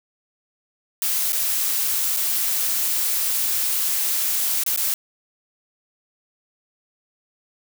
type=noise with dropouts; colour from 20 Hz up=blue; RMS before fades=-22 dBFS; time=1.02-4.94 s; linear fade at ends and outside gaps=1 ms; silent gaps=1.322-1.33 / 2.165-2.17 / 4.636-4.663 / 4.762-4.774 s; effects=none